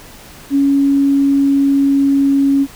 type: tone with pitch glide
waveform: sine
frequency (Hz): 278.6 to 276.5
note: C#4 to C#4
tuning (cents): +9 to -4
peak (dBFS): -9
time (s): 0.5-2.67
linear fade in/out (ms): 50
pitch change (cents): -13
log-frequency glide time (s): 0.65-2.54
effects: pink hiss -38 dBFS RMS until 2.75 s